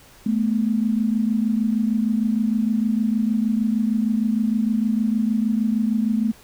sine tone pair together, 216 / 242.5 Hz, A3 / B3, -32 / -31 cents, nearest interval major second, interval 201 cents, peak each -19 / -23 dBFS, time 0.26-6.32 s, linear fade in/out 5 ms, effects pink hiss -49 dBFS RMS until 6.43 s

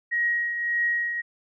sine tone with tremolo, 1892 Hz, A#6, 25 cents sharp, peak -20 dBFS, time 0.11-1.22 s, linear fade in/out 20 ms, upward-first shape triangle, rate 1.7 Hz, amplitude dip 55%, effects none

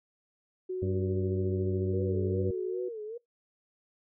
sine tone, 370 Hz, F#4, in tune, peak -31 dBFS, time 0.69-2.89 s, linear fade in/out 10 ms
harmonic tone, 96 Hz, G2, 36 cents flat, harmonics 1 / 2 / 3 / 4 / 5 / 6, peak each -30 / -36 / -40 / -42 / -44 / -46 dBFS, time 0.82-2.51 s, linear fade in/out 5 ms
sine tone with vibrato, 457 Hz, A#4, 34 cents flat, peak -36 dBFS, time 1.93-3.18 s, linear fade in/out 10 ms, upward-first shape sine, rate 2.5 Hz, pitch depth 140 cents each way
effects noise-tail reverb RT60 0.2 s tail -25 dB re dry

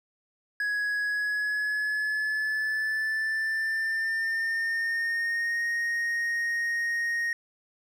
triangle tone with pitch glide, 1671 to 1864.8 Hz, G#6 to A#6, +10 to 0 cents, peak -24 dBFS, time 0.6-7.33 s, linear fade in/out 2 ms, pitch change +190 cents, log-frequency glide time 1.03-5.65 s, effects none

